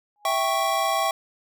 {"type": "tone with exponential growth", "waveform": "sine", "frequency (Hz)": 829, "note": "G#5", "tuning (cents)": -3, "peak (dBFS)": -30, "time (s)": [0.16, 0.32], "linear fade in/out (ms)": 0, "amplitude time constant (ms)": 34}
{"type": "chord", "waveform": "square", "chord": "C# diminished", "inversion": "first", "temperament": "equal", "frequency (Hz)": [659.3, 784, 1108.7], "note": ["E5", "G5", "C#6"], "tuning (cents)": [0, 0, 0], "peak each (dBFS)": [-27, -26, -26], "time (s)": [0.25, 1.11], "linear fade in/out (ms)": 2}
{"effects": []}